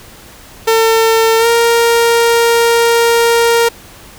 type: tone with pitch glide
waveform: sawtooth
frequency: 450 to 466.1 Hz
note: A4 to A#4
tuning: +39 to 0 cents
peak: -4 dBFS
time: 0.67-3.69 s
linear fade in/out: 10 ms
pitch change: +61 cents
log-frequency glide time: 1.38-1.47 s
effects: pink hiss -37 dBFS RMS until 4.18 s